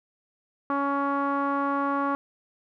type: tone with low-pass filter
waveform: sawtooth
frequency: 280 Hz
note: C#4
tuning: 18 cents sharp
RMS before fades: -26 dBFS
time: 0.7-2.15 s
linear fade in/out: 0 ms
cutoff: 1200 Hz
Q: 5.5
effects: none